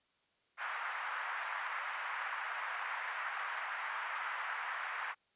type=band-pass noise; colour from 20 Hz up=white; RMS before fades=-40 dBFS; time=0.57-5.15 s; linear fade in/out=50 ms; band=890 to 1900 Hz; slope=24 dB/octave; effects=white hiss -75 dBFS RMS until 5.35 s + resampled to 8000 Hz